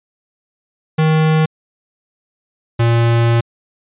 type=tone pair in turn; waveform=square; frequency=157.2 / 116.84 Hz; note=D#3 / A#2; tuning=+18 / +4 cents; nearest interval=perfect fourth; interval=514 cents; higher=first; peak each=-11 / -11 dBFS; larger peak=neither; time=0.98-1.46 / 2.79-3.41 s; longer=second; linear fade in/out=10 ms; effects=resampled to 8000 Hz